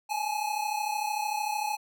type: tone pair together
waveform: square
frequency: 830.7 / 864 Hz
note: G#5 / A5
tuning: 0 / -32 cents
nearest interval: minor second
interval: 68 cents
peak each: -32 / -32 dBFS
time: 0.09-1.77 s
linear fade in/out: 20 ms
effects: none